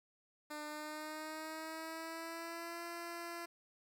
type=tone with pitch glide; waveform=10% pulse; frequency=300.4 to 341.1 Hz; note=D4 to F4; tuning=+39 to -41 cents; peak=-35 dBFS; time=0.5-3.46 s; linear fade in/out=10 ms; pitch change=+220 cents; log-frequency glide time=0.66-2.83 s; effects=none